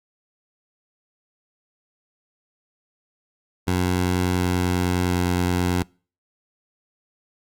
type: tone with pitch steps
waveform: 15% pulse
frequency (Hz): 90.5 / 89.87 / 89.25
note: F#2 / F#2 / F2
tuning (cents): -38 / -50 / +38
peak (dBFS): -13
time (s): 3.67-5.83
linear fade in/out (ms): 10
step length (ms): 720
effects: noise-tail reverb RT60 0.4 s tail -26 dB re dry + Opus 48 kbps